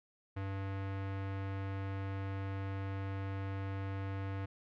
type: tone with low-pass filter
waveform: square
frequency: 97.4 Hz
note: G2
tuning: 11 cents flat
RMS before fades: -39 dBFS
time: 0.36-4.46 s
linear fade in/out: 10 ms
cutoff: 2100 Hz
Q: 1.2
effects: none